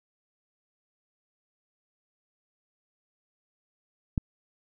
click, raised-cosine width 5 ms, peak -13 dBFS, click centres 4.178 s, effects none

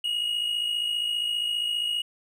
triangle tone pair together, 2839 / 2894 Hz, F7 / F#7, +28 / -39 cents, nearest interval unison, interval 33 cents, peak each -32 / -24 dBFS, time 0.04-2.02 s, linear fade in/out 5 ms, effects none

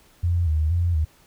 sine tone with vibrato, 82 Hz, E2, 9 cents flat, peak -18 dBFS, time 0.23-1.05 s, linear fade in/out 10 ms, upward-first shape square, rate 2.1 Hz, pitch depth 95 cents each way, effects pink hiss -56 dBFS RMS until 1.26 s

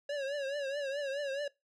square tone with vibrato, 560 Hz, C#5, 18 cents sharp, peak -34 dBFS, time 0.09-1.48 s, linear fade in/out 5 ms, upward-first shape triangle, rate 4.7 Hz, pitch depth 100 cents each way, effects noise-tail reverb RT60 0.2 s tail -21 dB re dry + low-pass 5000 Hz 12 dB/octave

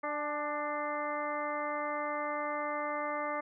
harmonic tone with a mistuned harmonic, 296.4 Hz, D4, 16 cents sharp, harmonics 1 / 2 / 3 / 4 / 5 / 6 / 7, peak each -43 / -37 / -40 / -37 / -48 / -45 / -42 dBFS, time 0.03-3.41 s, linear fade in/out 10 ms, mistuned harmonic 3, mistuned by -33 cents, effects none

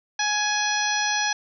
harmonic tone with a mistuned harmonic, 836 Hz, G#5, 11 cents sharp, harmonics 1 / 2 / 3 / 4 / 5 / 6 / 7, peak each -27 / -26 / -31 / -32 / -32 / -32 / -29 dBFS, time 0.19-1.33 s, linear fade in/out 5 ms, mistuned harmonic 6, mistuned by +33 cents, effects none

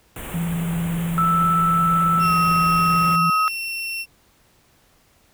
pink band-stop noise, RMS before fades -33 dBFS, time 0.16-3.16 s, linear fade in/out 2 ms, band 3300 to 7600 Hz, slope 48 dB/octave
sine tone with vibrato, 168.5 Hz, E3, 38 cents sharp, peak -21 dBFS, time 0.34-3.3 s, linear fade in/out 2 ms, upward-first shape square, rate 18 Hz, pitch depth 31 cents each way
sine tone with pitch glide, 1318.5 to 1271.4 Hz, E6 to D#6, 0 to +37 cents, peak -16 dBFS, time 1.18-3.48 s, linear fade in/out 0 ms, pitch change -63 cents, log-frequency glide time 2.22-2.33 s
35% pulse tone, 2714 Hz, E7, 50 cents sharp, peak -24 dBFS, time 2.19-4.06 s, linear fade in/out 50 ms
effects pink hiss -58 dBFS RMS until 5.33 s

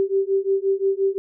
sine beating tone pair, 386.9 / 392.6 Hz, G4 / G4, -23 / +3 cents, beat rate 5.7 Hz, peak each -21 dBFS, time 0-1.18 s, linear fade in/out 0 ms, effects none

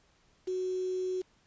sine tone with quantisation, 370 Hz, F#4, in tune, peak -30 dBFS, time 0.47-1.22 s, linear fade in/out 10 ms, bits 8, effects pink hiss -67 dBFS RMS until 1.46 s + resampled to 16000 Hz

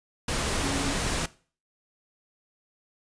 sine tone in noise, 277.2 Hz, C#4, in tune, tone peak -31 dBFS, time 0.63-0.93 s, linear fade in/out 5 ms, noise pink, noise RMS -28 dBFS, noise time 0.28-1.26 s, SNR -6 dB, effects noise-tail reverb RT60 0.4 s tail -19 dB re dry + resampled to 22050 Hz

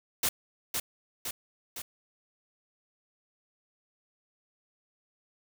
white noise with echo, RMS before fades -27 dBFS, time 0.23-0.29 s, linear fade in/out 5 ms, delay 510 ms, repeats 3, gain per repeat -4 dB, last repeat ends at 1.82 s, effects none

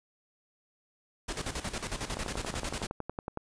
pink noise with tremolo, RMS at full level -34 dBFS, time 1.28-2.87 s, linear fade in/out 10 ms, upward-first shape square, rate 11 Hz, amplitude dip 70%
click train, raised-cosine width 1 ms, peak -21 dBFS, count 14, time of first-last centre 2.17-3.374 s, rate 10.8 Hz
effects resampled to 22050 Hz

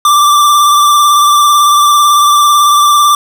square tone with vibrato, 1174.7 Hz, D6, in tune, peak -5 dBFS, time 0.05-3.15 s, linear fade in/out 2 ms, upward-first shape sine, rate 18 Hz, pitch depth 27 cents each way, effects none

